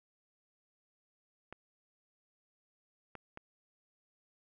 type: clicks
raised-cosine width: 0.5 ms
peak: -30 dBFS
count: 3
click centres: 1.526 / 3.153 / 3.374 s
effects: none